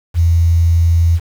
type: tone with quantisation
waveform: sine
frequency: 84 Hz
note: E2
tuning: 33 cents sharp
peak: -8 dBFS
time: 0.14-1.2 s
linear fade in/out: 50 ms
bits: 6
effects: none